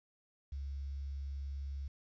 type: tone with quantisation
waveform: sine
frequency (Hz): 69.3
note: C#2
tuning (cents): 0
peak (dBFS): -38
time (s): 0.52-1.88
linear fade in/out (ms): 5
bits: 11
effects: resampled to 16000 Hz